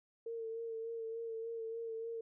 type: tone with vibrato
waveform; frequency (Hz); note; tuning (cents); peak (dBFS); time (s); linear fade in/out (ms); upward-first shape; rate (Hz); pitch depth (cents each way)
sine; 454.7; A#4; -43; -39; 0.26-2.21; 5; sine; 3.4; 27
effects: none